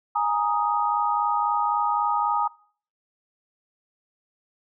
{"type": "chord", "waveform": "sine", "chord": "Ab suspended second", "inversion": "none", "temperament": "just", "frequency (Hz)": [830.6, 934.4, 1245.9], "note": ["Ab5", "Bb5", "Eb6"], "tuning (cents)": [0, 4, 2], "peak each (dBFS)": -25, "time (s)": [0.15, 2.48], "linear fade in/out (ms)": 10, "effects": ["noise-tail reverb RT60 0.5 s tail -23 dB re dry"]}